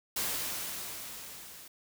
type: noise with level ramp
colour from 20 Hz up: white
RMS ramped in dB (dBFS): -32 to -50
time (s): 0.16-1.68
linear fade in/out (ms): 5
effects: none